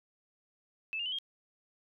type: tone with pitch steps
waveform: sine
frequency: 2623 / 2811 / 3013 / 3229 Hz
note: E7 / F7 / F#7 / G#7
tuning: -9 / +11 / +31 / -49 cents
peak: -33 dBFS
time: 0.93-1.186 s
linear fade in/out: 0 ms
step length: 64 ms
effects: none